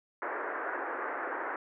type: band-pass noise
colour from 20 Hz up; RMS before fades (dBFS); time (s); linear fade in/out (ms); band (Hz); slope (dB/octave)
white; -36; 0.22-1.56; 2; 300 to 1800; 48
effects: none